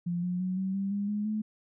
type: tone with pitch steps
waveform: sine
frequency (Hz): 173.9 / 179.2 / 184.67 / 190.3 / 196.1 / 202.1 / 208.2 / 214.6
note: F3 / F3 / F#3 / F#3 / G3 / G#3 / G#3 / A3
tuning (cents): -7 / +45 / -3 / +49 / +1 / -47 / +5 / -43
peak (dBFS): -28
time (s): 0.06-1.42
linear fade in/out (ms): 10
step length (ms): 170
effects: none